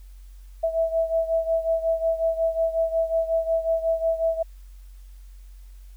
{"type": "beating tone pair", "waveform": "sine", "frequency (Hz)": [654, 659.5], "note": ["E5", "E5"], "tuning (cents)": [-14, 1], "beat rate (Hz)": 5.5, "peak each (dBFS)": [-22, -26], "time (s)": [0.63, 4.43], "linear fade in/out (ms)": 10, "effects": ["added 46 Hz sine -41 dBFS peak until 5.96 s", "white hiss -62 dBFS RMS until 5.96 s"]}